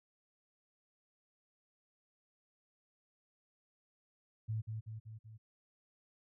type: tone with echo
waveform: sine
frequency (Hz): 110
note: A2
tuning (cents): 0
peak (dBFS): -34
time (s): 4.48-4.62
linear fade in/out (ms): 20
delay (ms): 190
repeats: 4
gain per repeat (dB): -4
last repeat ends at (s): 5.38
effects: none